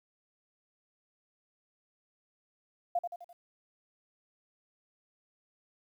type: tone with echo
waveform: sine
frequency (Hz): 698.5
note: F5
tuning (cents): 0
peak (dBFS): -26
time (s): 2.95-2.99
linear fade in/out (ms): 5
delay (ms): 85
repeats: 4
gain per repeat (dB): -6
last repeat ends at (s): 3.33
effects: 11-bit